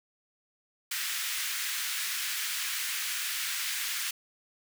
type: high-pass noise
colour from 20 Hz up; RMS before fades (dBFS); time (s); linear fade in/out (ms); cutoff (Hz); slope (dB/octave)
pink; -33; 0.91-4.11; 5; 1600; 24
effects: none